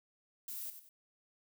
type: noise with echo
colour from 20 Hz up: violet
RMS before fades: -43 dBFS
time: 0.48-0.7 s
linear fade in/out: 2 ms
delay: 95 ms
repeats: 2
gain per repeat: -9 dB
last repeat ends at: 0.89 s
effects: none